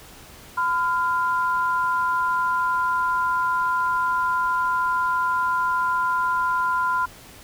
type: tone pair together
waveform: sine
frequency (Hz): 1010.9 / 1396.9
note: B5 / F6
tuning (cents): +40 / 0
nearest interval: tritone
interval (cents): 560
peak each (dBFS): -21 / -24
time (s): 0.57-7.06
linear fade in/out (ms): 10
effects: pink hiss -45 dBFS RMS until 7.43 s